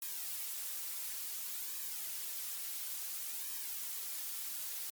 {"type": "noise with flanger", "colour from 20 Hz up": "blue", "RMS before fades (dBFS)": -41, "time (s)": [0.02, 4.9], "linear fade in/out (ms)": 2, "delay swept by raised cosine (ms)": [1.4, 4.8], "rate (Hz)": 0.57, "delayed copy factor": -0.65, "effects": ["MP3 96 kbps"]}